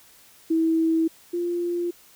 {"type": "tone pair in turn", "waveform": "sine", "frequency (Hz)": [324.8, 347.5], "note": ["E4", "F4"], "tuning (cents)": [-26, -9], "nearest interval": "minor second", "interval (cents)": 117, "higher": "second", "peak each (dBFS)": [-18, -23], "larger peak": "first", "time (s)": [[0.5, 1.08], [1.33, 1.91]], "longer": "neither", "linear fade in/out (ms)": 10, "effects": ["white hiss -53 dBFS RMS until 2.15 s"]}